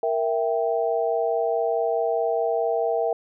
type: chord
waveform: sine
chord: E diminished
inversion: second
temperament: equal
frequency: 466.2 / 659.3 / 784 Hz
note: Bb4 / E5 / G5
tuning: 0 / 0 / 0 cents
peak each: -24 / -24 / -28 dBFS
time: 0.03-3.13 s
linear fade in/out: 2 ms
effects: none